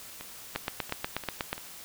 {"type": "two click trains", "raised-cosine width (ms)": 0.3, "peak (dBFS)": [-13, -24], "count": [9, 5], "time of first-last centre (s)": [[0.56, 1.53], [0.21, 1.58]], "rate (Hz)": [8.25, 2.92], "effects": ["white hiss -46 dBFS RMS until 1.84 s"]}